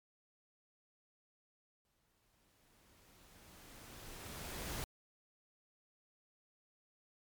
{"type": "noise with exponential growth", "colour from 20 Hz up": "pink", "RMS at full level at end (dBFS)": -41, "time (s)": [1.85, 4.84], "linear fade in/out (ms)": 0, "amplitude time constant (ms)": 650, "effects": ["MP3 96 kbps"]}